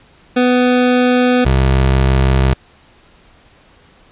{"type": "tone pair in turn", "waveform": "25% pulse", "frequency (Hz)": [249, 65.95], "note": ["B3", "C2"], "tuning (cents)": [14, 14], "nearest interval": "octave + major seventh", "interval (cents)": 2300, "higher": "first", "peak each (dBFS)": -6, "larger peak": "neither", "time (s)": [[0.36, 1.45], [1.45, 2.54]], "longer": "neither", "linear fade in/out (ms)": 10, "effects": ["pink hiss -48 dBFS RMS until 4.11 s", "resampled to 8000 Hz"]}